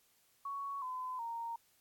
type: tone with pitch steps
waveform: sine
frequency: 1115 / 1016.6 / 926.8 Hz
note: C#6 / B5 / A#5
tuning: +10 / +50 / -10 cents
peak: -38 dBFS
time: 0.45-1.56 s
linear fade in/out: 5 ms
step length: 370 ms
effects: white hiss -71 dBFS RMS until 1.8 s + AAC 64 kbps